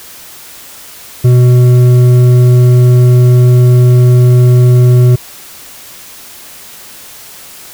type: tone with hard clipping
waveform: sine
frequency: 123.9 Hz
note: B2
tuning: 6 cents sharp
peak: -4 dBFS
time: 1.24-5.16 s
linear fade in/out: 10 ms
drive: 7 dB
effects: white hiss -32 dBFS RMS until 7.73 s